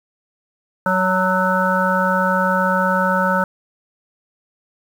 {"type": "harmonic tone with a mistuned harmonic", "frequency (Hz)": 186.5, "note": "F#3", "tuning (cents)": 14, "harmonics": [1, 3, 5, 7, 8], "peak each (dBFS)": [-21, -21, -21, -21, -21], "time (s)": [0.86, 3.44], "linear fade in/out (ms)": 2, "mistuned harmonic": 5, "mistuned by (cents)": -32, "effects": ["7-bit"]}